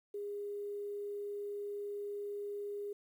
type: tone with quantisation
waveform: sine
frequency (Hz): 408.6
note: G#4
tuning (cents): -28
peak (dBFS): -38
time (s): 0.14-2.93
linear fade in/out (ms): 5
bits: 11
effects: none